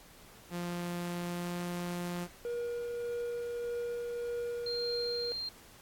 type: tone with pitch glide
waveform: sawtooth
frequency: 174.61 to 175.62 Hz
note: F3 to F3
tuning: 0 to +10 cents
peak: -31 dBFS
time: 0.5-2.28 s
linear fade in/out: 50 ms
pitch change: +10 cents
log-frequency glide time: 1.25-1.6 s
type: tone with tremolo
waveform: triangle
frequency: 476.9 Hz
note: A#4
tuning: 39 cents sharp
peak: -31 dBFS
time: 2.45-5.32 s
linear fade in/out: 0 ms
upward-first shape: triangle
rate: 1.7 Hz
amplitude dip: 25%
type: tone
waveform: sine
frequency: 4186 Hz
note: C8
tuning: in tune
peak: -35 dBFS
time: 4.66-5.49 s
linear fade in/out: 5 ms
effects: pink hiss -56 dBFS RMS until 5.81 s + AAC 64 kbps